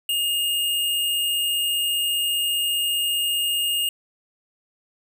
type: tone with sample-and-hold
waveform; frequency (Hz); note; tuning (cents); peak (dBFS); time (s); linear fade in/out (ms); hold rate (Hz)
sine; 2840; F7; +28; -20; 0.09-3.89; 2; 11025
effects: none